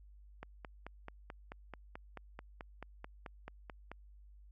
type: click train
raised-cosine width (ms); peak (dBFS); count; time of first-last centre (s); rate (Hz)
0.5; -30; 17; 0.43-3.916; 4.59
effects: added 50 Hz sine -55 dBFS peak until 4.51 s